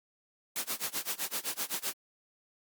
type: noise with tremolo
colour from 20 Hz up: white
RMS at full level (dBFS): -32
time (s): 0.56-1.93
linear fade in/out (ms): 0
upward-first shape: sine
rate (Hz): 7.8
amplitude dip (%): 95
effects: high-pass 200 Hz 12 dB/octave + Opus 48 kbps